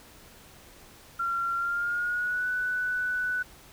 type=tone with pitch glide; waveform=sine; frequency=1374 to 1489.7 Hz; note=F6 to F#6; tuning=-29 to +11 cents; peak=-26 dBFS; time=1.19-3.43 s; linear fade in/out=10 ms; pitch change=+140 cents; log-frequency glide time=1.55-2.48 s; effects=pink hiss -52 dBFS RMS until 3.72 s